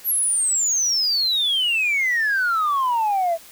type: exponential sweep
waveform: sine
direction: down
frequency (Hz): 12000 to 647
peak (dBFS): -16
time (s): 0.04-3.38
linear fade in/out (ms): 50
effects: tanh soft clip ceiling -15 dBFS + white hiss -45 dBFS RMS until 3.51 s